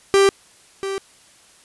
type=tone pair in turn; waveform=45% pulse; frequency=393.3 / 390.1 Hz; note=G4 / G4; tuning=+6 / -8 cents; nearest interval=unison; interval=14 cents; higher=first; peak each=-11 / -23 dBFS; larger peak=first; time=0.14-0.29 / 0.83-0.98 s; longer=neither; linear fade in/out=0 ms; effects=white hiss -51 dBFS RMS until 1.64 s + resampled to 24000 Hz